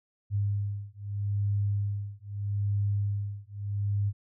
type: beating tone pair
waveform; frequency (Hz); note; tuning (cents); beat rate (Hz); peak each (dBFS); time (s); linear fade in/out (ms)
sine; 101.1 / 101.89; G#2 / G#2; -46 / -33; 0.79; -30; 0.3-4.13; 50
effects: none